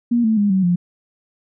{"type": "tone with pitch steps", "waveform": "sine", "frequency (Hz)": [237.7, 220.5, 204.6, 189.76, 176.03], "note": ["A#3", "A3", "G#3", "F#3", "F3"], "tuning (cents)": [34, 4, -26, 44, 14], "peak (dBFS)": -13, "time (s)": [0.11, 0.76], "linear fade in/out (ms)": 10, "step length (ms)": 130, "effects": []}